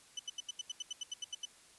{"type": "tone bursts", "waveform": "30% pulse", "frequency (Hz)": 3003, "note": "F#7", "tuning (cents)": 25, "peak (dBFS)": -34, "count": 13, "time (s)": [0.17, 1.454], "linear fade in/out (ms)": 5, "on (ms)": 24, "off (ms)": 81, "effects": ["white hiss -61 dBFS RMS until 1.78 s", "resampled to 24000 Hz"]}